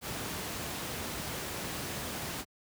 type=noise; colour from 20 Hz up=pink; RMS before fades=-37 dBFS; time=0.01-2.45 s; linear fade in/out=50 ms; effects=high-pass 80 Hz 12 dB/octave